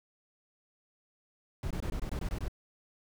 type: noise bursts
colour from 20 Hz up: brown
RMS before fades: -34 dBFS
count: 9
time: 1.63-2.482 s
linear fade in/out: 2 ms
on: 76 ms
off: 21 ms
effects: none